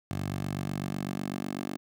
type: tone with high-pass filter sweep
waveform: 10% pulse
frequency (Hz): 48.03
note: G1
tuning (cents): -35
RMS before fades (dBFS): -34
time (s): 0.11-1.77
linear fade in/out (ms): 0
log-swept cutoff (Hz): 99 to 270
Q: 1.7
effects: none